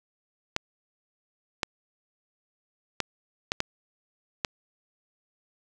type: clicks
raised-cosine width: 0.2 ms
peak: -8 dBFS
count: 6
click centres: 0.564 / 1.632 / 3.003 / 3.519 / 3.604 / 4.448 s
effects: none